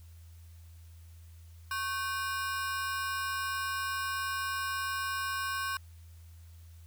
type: ring-modulated tone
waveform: 40% pulse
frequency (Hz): 1318.5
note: E6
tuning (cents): 0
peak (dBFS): -28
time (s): 1.71-5.77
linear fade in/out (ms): 2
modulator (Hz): 223
effects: added 83 Hz sine -49 dBFS peak until 6.86 s + white hiss -65 dBFS RMS until 6.86 s